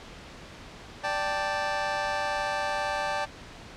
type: chord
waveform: 25% pulse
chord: D suspended fourth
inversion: none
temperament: just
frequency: 587.3 / 783.1 / 881 Hz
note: D5 / G5 / A5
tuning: 0 / -2 / +2 cents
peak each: -28 dBFS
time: 1.03-3.26 s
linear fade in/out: 20 ms
effects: pink hiss -45 dBFS RMS until 3.76 s + low-pass 5000 Hz 12 dB/octave